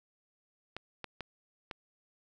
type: clicks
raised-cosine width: 0.3 ms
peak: -23 dBFS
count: 4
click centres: 0.766 / 1.043 / 1.207 / 1.712 s
effects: none